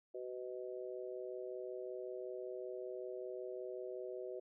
harmonic tone, 125.3 Hz, B2, 25 cents sharp, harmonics 3 / 4 / 5, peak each -45 / -47 / -49 dBFS, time 0.14-4.4 s, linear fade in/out 10 ms, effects none

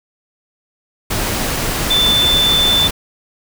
sine tone in noise, 3528 Hz, A7, 4 cents sharp, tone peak -11 dBFS, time 1.9-2.88 s, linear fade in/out 10 ms, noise pink, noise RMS -19 dBFS, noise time 1.1-2.91 s, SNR +5 dB, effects none

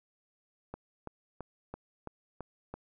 click train, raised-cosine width 1 ms, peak -26 dBFS, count 7, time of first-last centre 0.74-2.74 s, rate 3 Hz, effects none

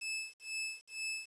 sawtooth tone with tremolo, 2614 Hz, E7, 15 cents flat, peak -32 dBFS, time 0.01-1.26 s, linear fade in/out 10 ms, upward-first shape sine, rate 2.1 Hz, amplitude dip 100%, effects resampled to 24000 Hz + 10-bit

